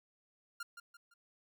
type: tone with echo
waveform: 45% pulse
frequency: 1400 Hz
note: F6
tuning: 4 cents sharp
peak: -40 dBFS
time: 0.6-0.63 s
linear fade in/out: 5 ms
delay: 170 ms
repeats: 3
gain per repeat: -8 dB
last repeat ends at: 1.14 s
effects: none